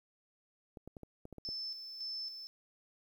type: clicks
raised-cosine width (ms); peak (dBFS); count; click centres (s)
2; -34; 8; 0.772 / 0.876 / 0.968 / 1.033 / 1.254 / 1.327 / 1.383 / 1.489
type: tone with tremolo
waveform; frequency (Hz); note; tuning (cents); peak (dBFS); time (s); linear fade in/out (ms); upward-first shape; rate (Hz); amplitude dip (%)
sine; 5274; E8; 0; -38; 1.45-2.47; 0; square; 1.8; 50
effects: 11-bit